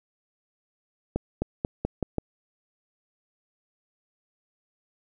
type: accelerating click train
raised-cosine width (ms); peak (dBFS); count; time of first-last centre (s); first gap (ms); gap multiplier
2; -12; 6; 1.16-2.183; 260; 0.88
effects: none